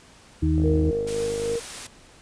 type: harmonic tone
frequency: 78.3 Hz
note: D#2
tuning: 11 cents sharp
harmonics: 1 / 2 / 4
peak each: -21 / -25 / -23 dBFS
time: 0.42-0.91 s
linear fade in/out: 10 ms
type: click train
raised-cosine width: 2 ms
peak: -21 dBFS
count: 51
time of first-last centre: 0.58-1.555 s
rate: 51.3 Hz
type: tone with tremolo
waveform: sine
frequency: 466.2 Hz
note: A#4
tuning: in tune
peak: -22 dBFS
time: 0.63-1.6 s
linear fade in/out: 20 ms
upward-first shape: triangle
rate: 3.7 Hz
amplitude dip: 45%
type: noise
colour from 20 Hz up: white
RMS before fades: -36 dBFS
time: 1.07-1.87 s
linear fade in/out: 5 ms
effects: pink hiss -51 dBFS RMS until 2.21 s + resampled to 22050 Hz